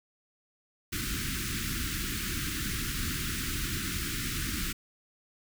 pink band-stop noise, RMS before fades -33 dBFS, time 0.92-4.73 s, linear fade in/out 10 ms, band 350 to 1300 Hz, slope 48 dB/octave, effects none

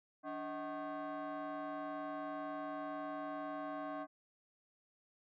sine tone with frequency modulation, 170.8 Hz, F3, 38 cents flat, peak -38 dBFS, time 0.23-4.07 s, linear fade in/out 50 ms, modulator 461 Hz, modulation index 2.3, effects tanh soft clip ceiling -38 dBFS

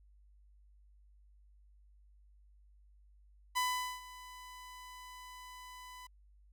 sawtooth tone with ADSR envelope, 1000 Hz, B5, 21 cents sharp, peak -26 dBFS, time 3.55-6.07 s, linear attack 22 ms, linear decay 430 ms, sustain -19 dB, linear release 6 ms, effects added 50 Hz sine -60 dBFS peak until 6.52 s

